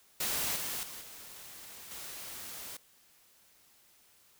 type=noise with level steps; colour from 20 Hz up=white; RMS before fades=-33 / -37 / -45 / -49 / -44 dBFS; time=0.2-2.77 s; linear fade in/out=5 ms; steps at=0.56 / 0.83 / 1.01 / 1.91 s; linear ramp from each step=2 ms; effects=white hiss -64 dBFS RMS until 4.39 s